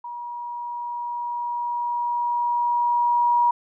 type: tone with level ramp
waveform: sine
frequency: 958 Hz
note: A#5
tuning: 47 cents sharp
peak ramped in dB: -31 to -15 dBFS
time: 0.04-3.51 s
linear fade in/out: 5 ms
effects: none